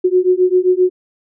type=beating tone pair; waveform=sine; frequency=362.1 / 369.7 Hz; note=F#4 / F#4; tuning=-37 / -1 cents; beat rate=7.6 Hz; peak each=-13 dBFS; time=0.04-0.9 s; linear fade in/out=10 ms; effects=none